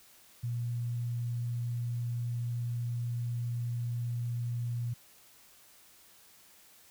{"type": "tone", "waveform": "sine", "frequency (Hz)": 119.5, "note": "A#2", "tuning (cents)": 43, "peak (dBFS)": -31, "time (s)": [0.43, 4.94], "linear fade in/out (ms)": 10, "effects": ["white hiss -59 dBFS RMS until 6.9 s"]}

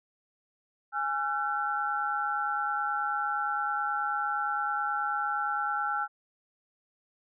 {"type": "tone cluster", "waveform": "sine", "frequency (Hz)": [827, 1355, 1504], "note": ["G#5", "E6", "F#6"], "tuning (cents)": [-8, 47, 28], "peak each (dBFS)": [-32, -30, -35], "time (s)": [0.92, 6.08], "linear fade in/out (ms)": 50, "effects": []}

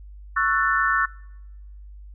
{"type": "chord", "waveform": "sine", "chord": "F# minor seventh", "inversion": "second", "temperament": "just", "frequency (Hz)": [1110, 1332, 1480, 1776], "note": ["C#6", "E6", "F#6", "A6"], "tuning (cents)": [2, 18, 0, 16], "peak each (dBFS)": -24, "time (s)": [0.36, 1.06], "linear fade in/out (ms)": 10, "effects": ["noise-tail reverb RT60 1.0 s tail -25 dB re dry", "added 50 Hz sine -39 dBFS peak until 2.14 s"]}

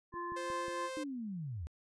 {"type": "harmonic tone", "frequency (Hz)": 347.5, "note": "F4", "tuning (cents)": -9, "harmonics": [1, 3, 5], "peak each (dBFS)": [-43, -39, -49], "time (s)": [0.12, 0.9], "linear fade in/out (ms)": 50}
{"type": "click train", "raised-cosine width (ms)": 3, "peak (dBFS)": -38, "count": 4, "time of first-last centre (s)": [0.14, 0.682], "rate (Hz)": 5.53}
{"type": "tone", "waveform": "sawtooth", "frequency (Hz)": 523, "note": "C5", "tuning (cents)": -1, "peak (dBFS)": -36, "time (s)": [0.36, 1.04], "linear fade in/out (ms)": 10}
{"type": "linear sweep", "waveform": "sine", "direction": "down", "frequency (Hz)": [315.5, 69.3], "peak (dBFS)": -38, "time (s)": [0.97, 1.67], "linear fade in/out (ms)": 0}
{"effects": ["resampled to 24000 Hz"]}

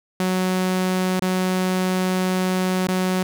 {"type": "tone with dropouts", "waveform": "sawtooth", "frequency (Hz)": 185, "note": "F#3", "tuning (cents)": 0, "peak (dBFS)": -15, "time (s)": [0.2, 3.23], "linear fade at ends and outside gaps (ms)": 2, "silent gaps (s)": [[1.196, 1.221], [2.872, 2.885]], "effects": []}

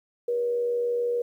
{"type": "tone with frequency modulation", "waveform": "sine", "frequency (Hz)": 479.7, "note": "A#4", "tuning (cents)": 50, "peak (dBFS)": -23, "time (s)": [0.28, 1.22], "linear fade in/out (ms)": 5, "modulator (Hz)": 86.7, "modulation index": 0.24, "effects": ["10-bit"]}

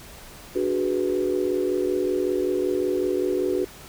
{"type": "chord", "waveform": "sine", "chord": "G# half-diminished seventh", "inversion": "second", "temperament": "equal", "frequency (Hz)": [293.7, 370, 415.3, 493.9], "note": ["D4", "F#4", "G#4", "B4"], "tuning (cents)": [0, 0, 0, 0], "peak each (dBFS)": [-29, -23, -29, -29], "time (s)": [0.55, 3.65], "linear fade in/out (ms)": 10, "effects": ["pink hiss -44 dBFS RMS until 3.88 s"]}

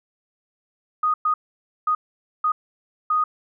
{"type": "tone bursts at uneven times", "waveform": "sine", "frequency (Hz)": 1242, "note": "D#6", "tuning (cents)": -3, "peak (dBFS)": -17, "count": 5, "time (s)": [[1.03, 1.14], [1.25, 1.34], [1.87, 1.95], [2.44, 2.52], [3.1, 3.24]], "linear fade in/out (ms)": 5, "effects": []}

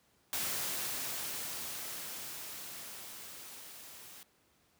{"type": "noise with level ramp", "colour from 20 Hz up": "white", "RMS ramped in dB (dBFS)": [-35, -52], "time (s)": [0.33, 4.23], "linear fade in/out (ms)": 0, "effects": ["pink hiss -70 dBFS RMS until 4.79 s", "high-pass 80 Hz 12 dB/octave"]}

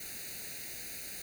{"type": "noise with comb filter", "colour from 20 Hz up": "white", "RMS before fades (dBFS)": -43, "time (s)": [0, 1.22], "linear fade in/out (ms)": 5, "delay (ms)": 0.46, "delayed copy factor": 0.85, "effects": []}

